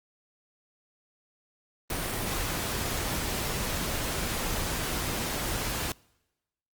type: noise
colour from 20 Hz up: pink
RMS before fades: -31 dBFS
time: 1.9-5.92 s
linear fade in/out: 2 ms
effects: noise-tail reverb RT60 1.0 s tail -26 dB re dry + Opus 32 kbps